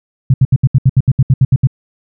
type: tone bursts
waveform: sine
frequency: 130.81 Hz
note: C3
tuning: in tune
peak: -4 dBFS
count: 13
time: 0.3-1.672 s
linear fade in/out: 5 ms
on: 40 ms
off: 71 ms
effects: none